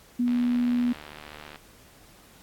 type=tone; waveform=sine; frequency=243.5 Hz; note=B3; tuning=24 cents flat; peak=-21 dBFS; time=0.19-0.93 s; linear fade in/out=10 ms
type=click train; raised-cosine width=0.3 ms; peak=-25 dBFS; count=97; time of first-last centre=0.28-1.558 s; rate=75.1 Hz
effects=pink hiss -54 dBFS RMS until 2.42 s + AAC 64 kbps